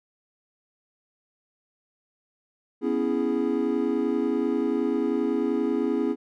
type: chord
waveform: triangle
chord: C# minor seventh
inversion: third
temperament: equal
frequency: 246.9 / 277.2 / 329.6 / 415.3 Hz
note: B3 / C#4 / E4 / G#4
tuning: 0 / 0 / 0 / 0 cents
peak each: -26 dBFS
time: 2.81-6.16 s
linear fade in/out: 50 ms
effects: none